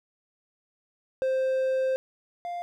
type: tone pair in turn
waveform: triangle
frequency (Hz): 524 / 699.3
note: C5 / F5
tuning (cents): +2 / +2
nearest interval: perfect fourth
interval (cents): 500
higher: second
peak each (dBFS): -21 / -29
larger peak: first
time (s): 1.22-1.96 / 2.45-2.62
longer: first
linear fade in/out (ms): 0
effects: none